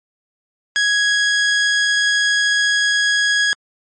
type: tone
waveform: sawtooth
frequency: 1661.2 Hz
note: G#6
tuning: in tune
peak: -10 dBFS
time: 0.76-3.53 s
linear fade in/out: 0 ms
effects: MP3 32 kbps